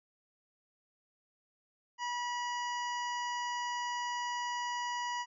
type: harmonic tone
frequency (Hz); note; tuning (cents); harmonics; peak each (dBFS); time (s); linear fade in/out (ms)
970; B5; -31; 1 / 2 / 3 / 5 / 6 / 7; -35 / -41 / -45 / -49 / -51 / -52; 1.98-5.26; 50
effects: none